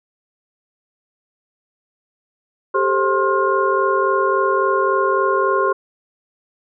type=tone cluster; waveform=sine; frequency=394.3 / 437.9 / 531 / 1063 / 1418 Hz; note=G4 / A4 / C5 / C6 / F6; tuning=+10 / -8 / +25 / +27 / +26 cents; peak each=-19 / -25 / -22 / -18 / -24 dBFS; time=2.74-5.73 s; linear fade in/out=10 ms; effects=none